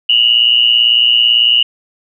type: tone pair together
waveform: sine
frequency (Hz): 2836 / 2954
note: F7 / F#7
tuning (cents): +26 / -3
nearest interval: minor second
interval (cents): 71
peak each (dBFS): -10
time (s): 0.09-1.63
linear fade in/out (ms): 5
effects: none